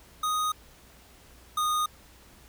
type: tone pair in turn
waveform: square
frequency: 1244.5 / 1232.3 Hz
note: D#6 / D#6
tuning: 0 / -17 cents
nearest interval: unison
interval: 17 cents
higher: first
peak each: -26 / -25 dBFS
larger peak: second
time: 0.23-0.52 / 1.57-1.86 s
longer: neither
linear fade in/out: 5 ms
effects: added 60 Hz sine -58 dBFS peak until 2.48 s + pink hiss -55 dBFS RMS until 2.48 s